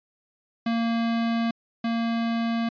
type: tone pair in turn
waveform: square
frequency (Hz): 230.5 / 230.5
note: A#3 / A#3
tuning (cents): -19 / -19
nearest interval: unison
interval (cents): 0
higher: neither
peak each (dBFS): -23 / -24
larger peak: first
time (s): 0.66-1.51 / 1.84-2.69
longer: neither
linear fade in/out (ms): 5
effects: resampled to 11025 Hz